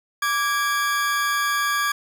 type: tone pair together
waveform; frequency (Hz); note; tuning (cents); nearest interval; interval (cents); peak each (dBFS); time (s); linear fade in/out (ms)
40% pulse; 1164.7 / 1646; D6 / G#6; -15 / -16; tritone; 599; -22; 0.22-1.92; 5
effects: none